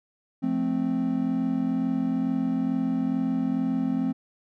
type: chord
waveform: triangle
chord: F major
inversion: none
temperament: equal with one note detuned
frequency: 174.61 / 219.4 / 261.6 Hz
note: F3 / A3 / C4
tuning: 0 / -5 / 0 cents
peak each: -29 / -27 / -23 dBFS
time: 0.42-4.13 s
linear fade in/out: 20 ms
effects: none